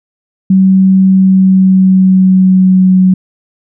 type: tone with pitch glide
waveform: sine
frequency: 190 to 185.98 Hz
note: F#3 to F#3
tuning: +46 to +9 cents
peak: -3 dBFS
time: 0.5-3.14 s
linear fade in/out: 5 ms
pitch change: -37 cents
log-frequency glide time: 1.08-2.95 s
effects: none